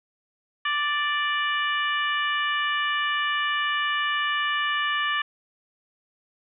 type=harmonic tone; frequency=587.3 Hz; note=D5; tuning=in tune; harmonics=2 / 3 / 4 / 5 / 6; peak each=-27 / -26 / -33 / -30 / -40 dBFS; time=0.65-5.22 s; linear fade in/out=5 ms; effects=none